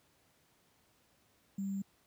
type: tone with sample-and-hold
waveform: sine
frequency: 196 Hz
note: G3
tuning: in tune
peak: -34 dBFS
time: 1.58-1.82 s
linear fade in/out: 5 ms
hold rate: 7350 Hz
effects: pink hiss -70 dBFS RMS until 2.06 s + high-pass 80 Hz 12 dB/octave